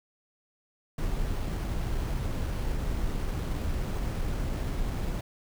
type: noise with sample-and-hold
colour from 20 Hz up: brown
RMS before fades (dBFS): -30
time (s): 0.98-5.21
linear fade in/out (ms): 5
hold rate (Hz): 7350
effects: none